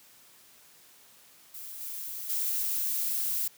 violet noise with level steps, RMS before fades -42 / -38 / -30 dBFS, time 1.54-3.48 s, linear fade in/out 5 ms, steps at 1.8 / 2.29 s, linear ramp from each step 10 ms, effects white hiss -57 dBFS RMS until 3.57 s + high-pass 80 Hz 12 dB/octave

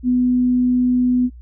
sine tone, 249.1 Hz, B3, 15 cents sharp, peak -13 dBFS, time 0.03-1.3 s, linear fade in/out 50 ms, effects noise-tail reverb RT60 0.1 s tail -22 dB re dry + added 60 Hz sine -36 dBFS peak until 1.41 s

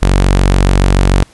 sawtooth tone, 46.91 Hz, F#1, 25 cents sharp, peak -3 dBFS, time 0.02-1.23 s, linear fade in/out 0 ms, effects pink hiss -45 dBFS RMS until 1.33 s + resampled to 24000 Hz

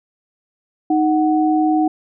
sine tone pair together, 311.1 / 742.1 Hz, D#4 / F#5, 0 / +5 cents, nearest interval octave + minor third, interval 1505 cents, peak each -14 / -18 dBFS, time 0.9-1.88 s, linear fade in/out 5 ms, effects none

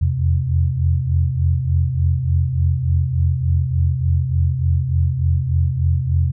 sine tone cluster, 82.8 / 86.2 / 129.4 Hz, E2 / F2 / C3, +8 / -22 / -19 cents, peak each -19 dBFS, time 0.01-6.32 s, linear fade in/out 10 ms, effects none

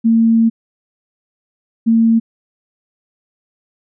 sine tone pair in turn, 227.2 / 227.2 Hz, A#3 / A#3, -44 / -44 cents, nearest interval unison, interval 0 cents, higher neither, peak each -8 dBFS, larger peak neither, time 0.04-0.5 / 1.86-2.2 s, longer first, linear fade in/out 20 ms, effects none

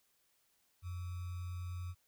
sine tone with sample-and-hold, 89 Hz, F2, 33 cents sharp, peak -39 dBFS, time 0.82-1.95 s, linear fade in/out 50 ms, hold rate 1225 Hz, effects white hiss -75 dBFS RMS until 2.07 s

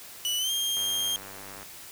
sawtooth tone with pitch glide, 2960 to 3209 Hz, F#7 to G7, 0 to +40 cents, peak -23 dBFS, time 0.25-1.16 s, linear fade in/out 0 ms, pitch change +140 cents, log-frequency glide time 0.38-0.51 s
click train, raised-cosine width 0.5 ms, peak -29 dBFS, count 85, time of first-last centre 0.77-1.63 s, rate 97.7 Hz
effects white hiss -45 dBFS RMS until 1.91 s

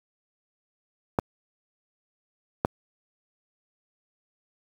clicks, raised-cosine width 1 ms, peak -7 dBFS, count 2, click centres 1.188 / 2.649 s, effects high-pass 60 Hz 12 dB/octave + 7-bit

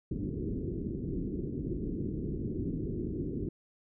white low-pass noise, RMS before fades -35 dBFS, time 0.11-3.49 s, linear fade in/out 5 ms, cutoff 380 Hz, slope 48 dB/octave, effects none

